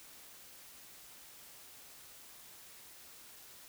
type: silence
effects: white hiss -55 dBFS RMS until 3.68 s